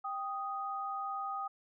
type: tone pair together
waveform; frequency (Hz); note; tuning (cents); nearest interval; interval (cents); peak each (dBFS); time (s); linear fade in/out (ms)
sine; 786.8 / 1244.5; G5 / D#6; +6 / 0; minor sixth; 794; -39 / -37; 0.04-1.48; 10
effects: none